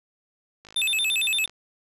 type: click train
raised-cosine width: 0.2 ms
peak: -28 dBFS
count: 46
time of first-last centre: 0.65-1.496 s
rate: 53.2 Hz
type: tone with vibrato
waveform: square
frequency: 3044 Hz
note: F#7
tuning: 48 cents sharp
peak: -22 dBFS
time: 0.76-1.46 s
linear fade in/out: 5 ms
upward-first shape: square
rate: 8.8 Hz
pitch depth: 280 cents each way
effects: none